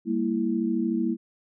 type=chord; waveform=sine; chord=E diminished; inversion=first; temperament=equal with one note detuned; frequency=199.77 / 233.1 / 329.6 Hz; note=G3 / Bb3 / E4; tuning=+33 / 0 / 0 cents; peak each=-29 / -26 / -27 dBFS; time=0.05-1.17 s; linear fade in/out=50 ms; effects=none